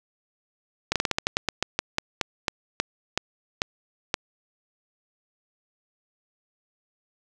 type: slowing click train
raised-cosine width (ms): 0.2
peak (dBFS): -5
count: 18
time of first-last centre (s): 0.92-4.142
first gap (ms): 37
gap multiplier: 1.18
effects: none